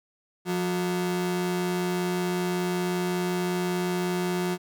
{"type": "ring-modulated tone", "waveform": "45% pulse", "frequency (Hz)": 268.7, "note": "C4", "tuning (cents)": 46, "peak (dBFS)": -22, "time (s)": [0.45, 4.58], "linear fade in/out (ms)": 50, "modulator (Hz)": 91.7, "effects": []}